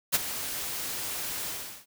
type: noise with ADSR envelope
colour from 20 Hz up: white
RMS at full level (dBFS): -21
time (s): 0.12-1.86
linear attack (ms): 30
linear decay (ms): 22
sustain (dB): -13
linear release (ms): 390
effects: none